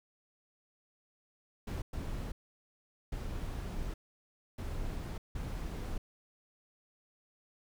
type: noise bursts at uneven times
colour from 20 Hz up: brown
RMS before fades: -38 dBFS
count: 5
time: 1.67-1.82 / 1.93-2.32 / 3.12-3.94 / 4.58-5.18 / 5.35-5.98 s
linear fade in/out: 5 ms
effects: none